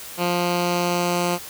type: tone with low-pass filter sweep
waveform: 10% pulse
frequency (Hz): 175.6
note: F3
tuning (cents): +10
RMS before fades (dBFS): -22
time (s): 0.17-1.39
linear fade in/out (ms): 50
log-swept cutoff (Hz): 3900 to 9300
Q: 1.2
effects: white hiss -37 dBFS RMS until 1.49 s